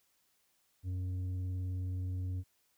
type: tone with tanh clipping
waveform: triangle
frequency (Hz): 91.9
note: F#2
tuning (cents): -11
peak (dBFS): -35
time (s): 0.83-2.44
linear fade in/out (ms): 50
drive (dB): 10
effects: white hiss -74 dBFS RMS until 2.77 s